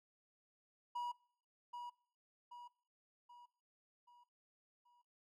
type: tone with echo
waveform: triangle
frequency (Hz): 966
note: B5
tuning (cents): -39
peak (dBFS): -37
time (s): 0.95-1.12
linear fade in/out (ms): 10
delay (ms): 780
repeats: 5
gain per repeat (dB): -6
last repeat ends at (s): 5.02
effects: noise-tail reverb RT60 0.5 s tail -22 dB re dry